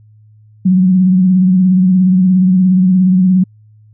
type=tone with vibrato; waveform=sine; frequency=185 Hz; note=F#3; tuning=in tune; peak=-6 dBFS; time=0.65-3.44 s; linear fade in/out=10 ms; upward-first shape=triangle; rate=17 Hz; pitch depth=60 cents each way; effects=added 107 Hz sine -41 dBFS peak until 3.93 s